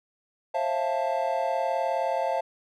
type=chord; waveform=triangle; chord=F major seventh; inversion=second; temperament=equal with one note detuned; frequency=534.9 / 659.3 / 698.5 / 880 Hz; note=C5 / E5 / F5 / A5; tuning=+38 / 0 / 0 / 0 cents; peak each=-28 dBFS; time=0.54-2.41 s; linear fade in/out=10 ms; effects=none